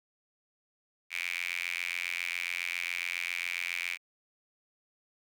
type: tone with high-pass filter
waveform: sawtooth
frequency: 87.31 Hz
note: F2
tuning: in tune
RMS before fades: -35 dBFS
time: 1.1-3.98 s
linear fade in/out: 50 ms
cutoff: 2300 Hz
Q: 8.8
effects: none